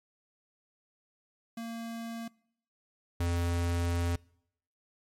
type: tone pair in turn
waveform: square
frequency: 229.8 / 86.08 Hz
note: A#3 / F2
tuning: -25 / -25 cents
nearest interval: octave + perfect fourth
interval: 1700 cents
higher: first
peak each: -37 / -28 dBFS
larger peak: second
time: 1.57-2.28 / 3.2-4.16 s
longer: second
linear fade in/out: 5 ms
effects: noise-tail reverb RT60 0.7 s tail -24 dB re dry + MP3 64 kbps